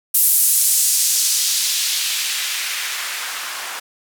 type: noise with band-pass filter sweep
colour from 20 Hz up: blue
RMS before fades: -19 dBFS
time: 0.14-3.8 s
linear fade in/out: 10 ms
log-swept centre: 12000 to 990 Hz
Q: 1.1
effects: none